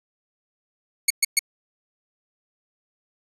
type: tone bursts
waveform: 10% pulse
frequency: 2217 Hz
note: C#7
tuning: in tune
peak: -6 dBFS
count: 3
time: 1.08-1.392 s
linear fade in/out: 5 ms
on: 24 ms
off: 120 ms
effects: resampled to 32000 Hz